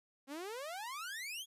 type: exponential sweep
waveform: sawtooth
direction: up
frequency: 261.6 to 3409 Hz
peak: -38 dBFS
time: 0.27-1.46 s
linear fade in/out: 50 ms
effects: resampled to 32000 Hz + 13-bit